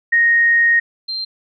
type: tone pair in turn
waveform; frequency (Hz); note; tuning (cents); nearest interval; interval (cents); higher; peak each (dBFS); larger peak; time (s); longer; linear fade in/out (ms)
sine; 1864.7 / 4156; A#6 / C8; 0 / -12; octave + major second; 1388; second; -10 / -21; first; 0.12-0.8 / 1.08-1.25; first; 10
effects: none